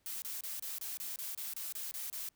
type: noise bursts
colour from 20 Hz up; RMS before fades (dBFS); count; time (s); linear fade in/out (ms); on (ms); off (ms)
blue; -41; 12; 0.06-2.288; 0; 160; 28
effects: pink hiss -75 dBFS RMS until 2.35 s